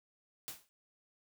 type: noise with exponential decay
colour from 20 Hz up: white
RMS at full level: -40 dBFS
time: 0.48-0.69 s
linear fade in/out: 0 ms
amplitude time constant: 44 ms
effects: none